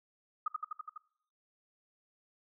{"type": "tone with echo", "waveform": "sine", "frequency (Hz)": 1244.5, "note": "D#6", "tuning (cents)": 0, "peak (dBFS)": -29, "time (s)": [0.46, 0.48], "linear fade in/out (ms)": 5, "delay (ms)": 83, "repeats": 6, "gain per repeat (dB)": -2, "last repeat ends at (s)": 0.978, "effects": ["noise-tail reverb RT60 0.7 s tail -21 dB re dry"]}